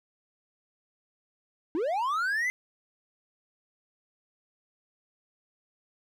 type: linear sweep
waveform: triangle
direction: up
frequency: 291.3 to 2075 Hz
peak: -24 dBFS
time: 1.75-2.5 s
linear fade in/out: 0 ms
effects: none